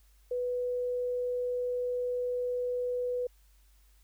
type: tone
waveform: sine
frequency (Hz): 493.9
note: B4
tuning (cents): 0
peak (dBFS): -29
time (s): 0.31-3.27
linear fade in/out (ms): 5
effects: added 50 Hz sine -59 dBFS peak until 4.03 s + white hiss -69 dBFS RMS until 4.03 s